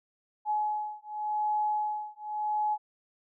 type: beating tone pair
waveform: sine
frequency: 846 / 846.88 Hz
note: G#5 / G#5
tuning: +32 / +34 cents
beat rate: 0.88 Hz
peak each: -31 dBFS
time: 0.45-2.78 s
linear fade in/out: 50 ms
effects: none